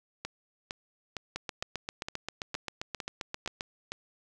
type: two click trains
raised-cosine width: 0.2 ms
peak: -18 / -17 dBFS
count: 9 / 18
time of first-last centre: 0.25-3.92 / 1.36-3.609 s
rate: 2.18 / 7.56 Hz
effects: none

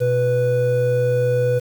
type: tone pair together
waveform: triangle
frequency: 123.47 / 493.9 Hz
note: B2 / B4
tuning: 0 / 0 cents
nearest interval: 2 octaves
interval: 2400 cents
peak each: -18 / -15 dBFS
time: 0-1.6 s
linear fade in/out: 20 ms
effects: 7-bit

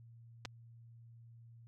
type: clicks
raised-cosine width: 0.2 ms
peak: -25 dBFS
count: 2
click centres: 0.451 / 0.455 s
effects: added 116 Hz sine -54 dBFS peak until 1.67 s + MP3 96 kbps

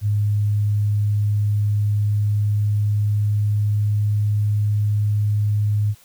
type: tone with pitch glide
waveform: sine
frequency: 103.83 to 104.43 Hz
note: G#2 to G#2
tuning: 0 to +10 cents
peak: -16 dBFS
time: 0.01-5.95 s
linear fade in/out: 50 ms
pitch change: +10 cents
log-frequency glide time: 1.6-4.12 s
effects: white hiss -52 dBFS RMS until 6.04 s

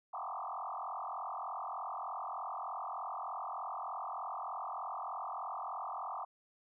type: tone with frequency modulation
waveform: sine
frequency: 970 Hz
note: B5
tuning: 31 cents flat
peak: -38 dBFS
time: 0.13-6.25 s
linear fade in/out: 10 ms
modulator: 43.3 Hz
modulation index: 6.1
effects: none

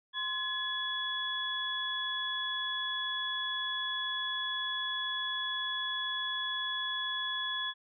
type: tone cluster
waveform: sine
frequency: 1040 / 1698 / 3387 Hz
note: C6 / G#6 / G#7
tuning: -11 / +38 / +33 cents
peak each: -40 / -37 / -34 dBFS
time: 0.13-7.74 s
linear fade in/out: 50 ms
effects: none

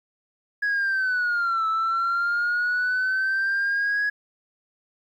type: linear two-way sweep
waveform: sine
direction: down then up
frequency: 1674 to 1309 to 1674 Hz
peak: -19 dBFS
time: 0.62-4.1 s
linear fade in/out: 10 ms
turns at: 1.67 s
effects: tanh soft clip ceiling -19 dBFS + 10-bit

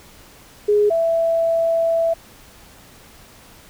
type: tone pair in turn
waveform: sine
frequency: 415.6 / 662.4 Hz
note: G#4 / E5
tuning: +1 / +8 cents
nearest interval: minor sixth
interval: 807 cents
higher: second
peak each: -12 / -15 dBFS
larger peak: first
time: 0.68-0.9 / 0.9-2.14 s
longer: second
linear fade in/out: 10 ms
effects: pink hiss -46 dBFS RMS until 3.69 s

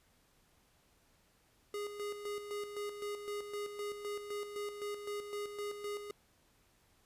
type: tone with tremolo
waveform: square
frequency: 411.8 Hz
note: G#4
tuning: 15 cents flat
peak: -38 dBFS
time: 1.74-6.11 s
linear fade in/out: 2 ms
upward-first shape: square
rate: 3.9 Hz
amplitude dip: 55%
effects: pink hiss -70 dBFS RMS until 7.05 s + resampled to 32000 Hz

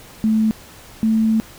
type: tone pair in turn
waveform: sine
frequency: 218.9 / 221.2 Hz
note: A3 / A3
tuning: -9 / +9 cents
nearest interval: unison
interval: 18 cents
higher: second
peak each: -13 dBFS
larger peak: neither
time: 0.24-0.51 / 1.03-1.4 s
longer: second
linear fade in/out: 0 ms
effects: pink hiss -42 dBFS RMS until 1.58 s

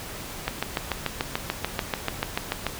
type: click train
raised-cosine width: 0.3 ms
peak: -8 dBFS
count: 16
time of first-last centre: 0.48-2.667 s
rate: 6.86 Hz
effects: pink hiss -37 dBFS RMS until 2.79 s

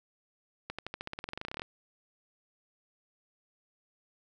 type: accelerating click train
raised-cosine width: 0.3 ms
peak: -21 dBFS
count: 20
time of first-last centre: 0.7-1.619 s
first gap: 86 ms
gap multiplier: 0.93
effects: none

